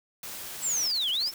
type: noise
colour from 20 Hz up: white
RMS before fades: -39 dBFS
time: 0.23-0.88 s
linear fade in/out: 2 ms
type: linear two-way sweep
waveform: sine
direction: down then up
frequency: 7902 to 2887 to 5530 Hz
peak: -25 dBFS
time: 0.61-1.32 s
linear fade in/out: 50 ms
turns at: 1.1 s
type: noise with tremolo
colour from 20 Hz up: white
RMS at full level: -41 dBFS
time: 0.7-1.34 s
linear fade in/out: 2 ms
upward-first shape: sine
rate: 16 Hz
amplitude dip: 60%
effects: none